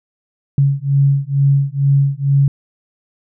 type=beating tone pair; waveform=sine; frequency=138.2 / 140.4 Hz; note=C#3 / C#3; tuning=-5 / +22 cents; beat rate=2.2 Hz; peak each=-14 dBFS; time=0.58-2.48 s; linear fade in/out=2 ms; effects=none